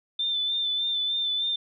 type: tone with vibrato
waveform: sine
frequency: 3549 Hz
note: A7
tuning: 14 cents sharp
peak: -24 dBFS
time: 0.19-1.56 s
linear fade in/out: 5 ms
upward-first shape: sine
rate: 3.3 Hz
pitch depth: 31 cents each way
effects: none